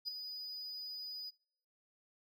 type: tone with ADSR envelope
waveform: triangle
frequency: 4956 Hz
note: D#8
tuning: 8 cents flat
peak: -33 dBFS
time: 0.05-1.31 s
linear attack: 32 ms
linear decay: 6 ms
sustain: -8 dB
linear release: 25 ms
effects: noise-tail reverb RT60 0.6 s tail -25 dB re dry